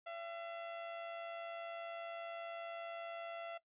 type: tone with amplitude modulation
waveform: sawtooth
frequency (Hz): 675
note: E5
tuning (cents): +41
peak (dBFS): -38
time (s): 0.06-3.58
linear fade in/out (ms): 10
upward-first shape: sine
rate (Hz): 100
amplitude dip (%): 45
effects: noise-tail reverb RT60 0.1 s tail -17 dB re dry + resampled to 8000 Hz